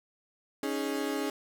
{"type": "chord", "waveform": "35% pulse", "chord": "C# suspended second", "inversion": "none", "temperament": "equal", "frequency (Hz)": [277.2, 311.1, 415.3], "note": ["C#4", "D#4", "G#4"], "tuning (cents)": [0, 0, 0], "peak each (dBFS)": [-32, -34, -33], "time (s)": [0.63, 1.3], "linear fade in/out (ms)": 2, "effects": []}